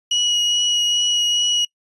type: tone with vibrato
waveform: 35% pulse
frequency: 2910 Hz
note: F#7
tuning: 29 cents flat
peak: -14 dBFS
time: 0.11-1.65 s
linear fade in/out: 5 ms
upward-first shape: triangle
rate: 2.4 Hz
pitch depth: 10 cents each way
effects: noise-tail reverb RT60 0.1 s tail -24 dB re dry + resampled to 24000 Hz